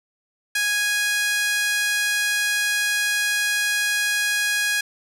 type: tone with high-pass filter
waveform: 5% pulse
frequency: 828 Hz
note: G#5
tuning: 5 cents flat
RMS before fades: -22 dBFS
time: 0.55-4.81 s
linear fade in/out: 5 ms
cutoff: 1800 Hz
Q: 5.4
effects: none